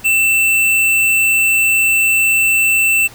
square tone, 2671 Hz, E7, 22 cents sharp, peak -11 dBFS, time 0.04-3.08 s, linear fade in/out 20 ms, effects added 113 Hz sine -46 dBFS peak until 3.14 s + pink hiss -39 dBFS RMS until 3.14 s

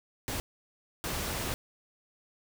pink noise bursts at uneven times, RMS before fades -34 dBFS, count 2, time 0.28-0.4 / 1.04-1.54 s, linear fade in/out 0 ms, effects none

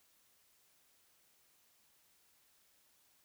silence, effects white hiss -71 dBFS RMS until 3.24 s

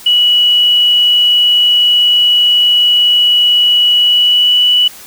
sine tone with pitch glide, 2934 to 2956 Hz, F#7 to F#7, -15 to -2 cents, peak -6 dBFS, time 0.06-4.88 s, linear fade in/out 5 ms, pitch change +13 cents, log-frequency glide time 3.99-4.59 s, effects white hiss -34 dBFS RMS until 5.06 s

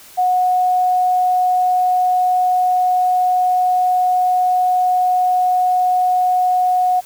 sine tone, 731 Hz, F#5, 21 cents flat, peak -12 dBFS, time 0.17-7.01 s, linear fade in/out 20 ms, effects white hiss -42 dBFS RMS until 7.05 s

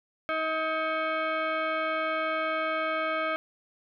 sine tone with frequency modulation, 315.4 Hz, D#4, 24 cents sharp, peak -26 dBFS, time 0.29-3.36 s, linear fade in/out 0 ms, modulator 951 Hz, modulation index 2, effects none

